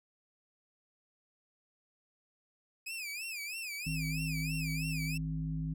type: tone with vibrato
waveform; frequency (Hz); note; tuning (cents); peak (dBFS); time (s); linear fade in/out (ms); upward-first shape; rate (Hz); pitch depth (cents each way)
sawtooth; 2489; D#7; 0; -35; 2.86-5.18; 10; sine; 3.1; 160
type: harmonic tone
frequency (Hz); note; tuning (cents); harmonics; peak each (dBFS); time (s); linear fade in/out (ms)
52.5; G#1; +19; 1 / 3 / 5; -41 / -34 / -43; 3.86-5.74; 10
effects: none